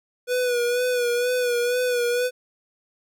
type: tone with vibrato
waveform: square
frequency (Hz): 489.6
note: B4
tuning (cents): -15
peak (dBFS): -21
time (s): 0.27-2.31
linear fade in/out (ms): 50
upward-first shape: sine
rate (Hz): 2.1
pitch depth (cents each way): 41
effects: none